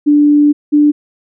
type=tone pair in turn; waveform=sine; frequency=293.7 / 295.4 Hz; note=D4 / D4; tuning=0 / +10 cents; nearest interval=unison; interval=10 cents; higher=second; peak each=-5 dBFS; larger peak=neither; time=0.06-0.53 / 0.72-0.92 s; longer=first; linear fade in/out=20 ms; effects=none